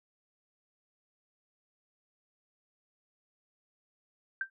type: tone with exponential decay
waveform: sine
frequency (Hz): 1568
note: G6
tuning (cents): 0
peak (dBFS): -26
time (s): 4.41-4.5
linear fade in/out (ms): 2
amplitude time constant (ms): 18
effects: none

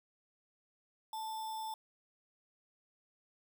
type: tone with sample-and-hold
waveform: sine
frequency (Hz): 880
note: A5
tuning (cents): 0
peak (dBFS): -38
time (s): 1.13-1.74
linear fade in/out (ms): 2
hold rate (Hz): 4410
effects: none

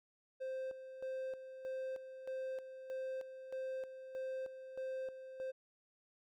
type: tone with tremolo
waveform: triangle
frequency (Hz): 523.3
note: C5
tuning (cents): 0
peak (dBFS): -37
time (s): 0.4-5.52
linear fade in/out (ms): 20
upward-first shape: square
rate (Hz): 1.6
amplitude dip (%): 65
effects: none

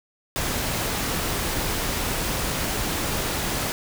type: noise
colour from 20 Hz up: pink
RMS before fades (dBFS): -26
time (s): 0.36-3.72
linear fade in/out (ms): 0
effects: none

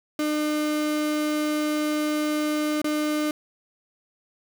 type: tone with dropouts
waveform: 35% pulse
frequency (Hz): 302.1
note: D4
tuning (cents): +49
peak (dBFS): -21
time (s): 0.19-3.31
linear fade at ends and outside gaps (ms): 2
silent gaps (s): 2.817-2.843
effects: none

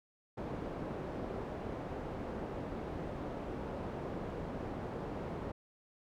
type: low-pass noise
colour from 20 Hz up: white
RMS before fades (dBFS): -41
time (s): 0.37-5.52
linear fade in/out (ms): 10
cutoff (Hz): 540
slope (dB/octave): 12
effects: none

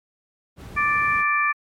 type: noise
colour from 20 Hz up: brown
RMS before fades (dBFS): -33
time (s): 0.56-1.25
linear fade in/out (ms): 50
type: harmonic tone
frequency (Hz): 587.3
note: D5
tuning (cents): 0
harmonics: 2 / 3 / 4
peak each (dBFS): -21 / -23 / -23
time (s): 0.76-1.53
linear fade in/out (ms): 20
effects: high-pass 80 Hz 12 dB/octave + MP3 64 kbps

